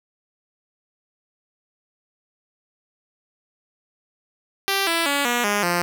5% pulse tone with pitch steps, 392 / 333.5 / 283.7 / 241.3 / 205.3 / 174.62 Hz, G4 / E4 / C#4 / B3 / G#3 / F3, 0 / +20 / +40 / -40 / -20 / 0 cents, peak -8 dBFS, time 4.68-5.82 s, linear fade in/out 0 ms, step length 190 ms, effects none

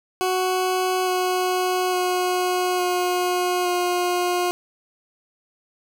20% pulse tone with pitch steps, 370 / 366.6 / 363.2 / 359.9 / 356.6 Hz, F#4 / F#4 / F#4 / F#4 / F4, 0 / -16 / -32 / -48 / +36 cents, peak -15 dBFS, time 0.21-4.51 s, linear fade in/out 0 ms, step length 860 ms, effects none

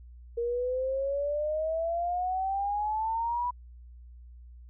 sine exponential sweep, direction up, 466.2 to 987.8 Hz, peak -27 dBFS, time 0.37-3.51 s, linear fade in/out 10 ms, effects added 60 Hz sine -46 dBFS peak until 4.69 s

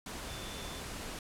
sine tone in noise, 3524 Hz, A7, 2 cents sharp, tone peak -49 dBFS, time 0.29-0.8 s, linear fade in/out 2 ms, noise pink, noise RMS -42 dBFS, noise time 0.06-1.19 s, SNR -10 dB, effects low-pass 11000 Hz 12 dB/octave

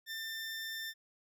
20% pulse tone, 1791 Hz, A6, 30 cents sharp, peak -34 dBFS, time 0.06-0.94 s, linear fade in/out 50 ms, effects none

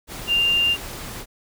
sine tone in noise, 2794 Hz, F7, in tune, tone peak -16 dBFS, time 0.27-0.77 s, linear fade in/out 50 ms, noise pink, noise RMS -34 dBFS, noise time 0.07-1.26 s, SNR +15 dB, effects none

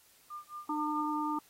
sine tone with tremolo, 1200 Hz, D6, 37 cents sharp, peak -39 dBFS, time 0.3-1.04 s, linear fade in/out 5 ms, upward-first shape sine, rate 4.6 Hz, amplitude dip 100%
harmonic tone, 301.7 Hz, D4, 47 cents sharp, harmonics 1 / 3 / 4, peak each -34 / -35 / -36 dBFS, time 0.69-1.39 s, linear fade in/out 5 ms
effects white hiss -63 dBFS RMS until 1.49 s + AAC 48 kbps

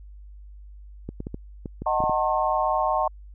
clicks, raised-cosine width 3 ms, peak -19 dBFS, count 9, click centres 1.09 / 1.204 / 1.269 / 1.344 / 1.658 / 1.82 / 2.004 / 2.039 / 2.096 s
sine chord, D# diminished seventh, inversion none, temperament just, 622.3 / 746.7 / 896 / 1075.3 Hz, D#5 / F#5 / A5 / C6, 0 / +16 / +31 / +47 cents, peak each -26 dBFS, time 1.86-3.08 s, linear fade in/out 5 ms
effects added 50 Hz sine -41 dBFS peak until 3.34 s

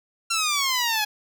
10% pulse exponential sweep, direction down, 1372 to 830.6 Hz, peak -13 dBFS, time 0.3-1.05 s, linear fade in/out 10 ms, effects none

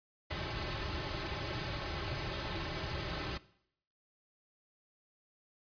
pink noise with comb filter, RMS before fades -38 dBFS, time 0.3-3.38 s, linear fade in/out 10 ms, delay 4.2 ms, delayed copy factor -0.75, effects noise-tail reverb RT60 0.7 s tail -19 dB re dry + resampled to 11025 Hz

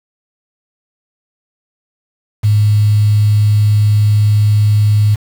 sine tone with quantisation, 105.1 Hz, G#2, 21 cents sharp, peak -7 dBFS, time 2.43-5.16 s, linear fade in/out 20 ms, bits 5, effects none

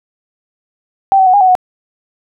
sine tone with pitch steps, 779 / 760 / 738 / 813 / 747 / 734 Hz, G5 / F#5 / F#5 / G#5 / F#5 / F#5, -11 / +46 / -5 / -37 / +16 / -14 cents, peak -5 dBFS, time 1.12-1.552 s, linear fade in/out 0 ms, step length 72 ms, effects none

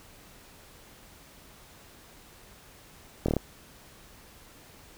slowing click train, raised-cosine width 2 ms, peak -12 dBFS, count 5, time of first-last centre 3.26-3.367 s, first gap 24 ms, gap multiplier 1.07, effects pink hiss -53 dBFS RMS until 4.97 s

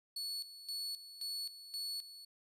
40% pulse tone with tremolo, 4414 Hz, C#8, 8 cents flat, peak -37 dBFS, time 0.16-2.25 s, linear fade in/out 5 ms, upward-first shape square, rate 1.9 Hz, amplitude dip 75%, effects resampled to 32000 Hz

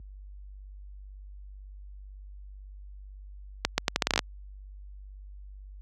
accelerating click train, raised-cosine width 0.2 ms, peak -5 dBFS, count 11, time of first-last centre 3.65-4.192 s, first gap 130 ms, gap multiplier 0.78, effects added 49 Hz sine -30 dBFS peak until 5.81 s + high-pass 100 Hz 12 dB/octave

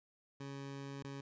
20% pulse tone with dropouts, 138.6 Hz, C#3, in tune, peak -39 dBFS, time 0.4-1.21 s, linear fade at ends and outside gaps 5 ms, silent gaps 1.026-1.044 s, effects resampled to 16000 Hz

